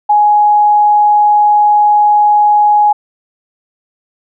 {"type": "tone", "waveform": "sine", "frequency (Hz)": 835, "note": "G#5", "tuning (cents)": 9, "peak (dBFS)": -5, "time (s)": [0.09, 2.93], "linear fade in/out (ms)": 10, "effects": []}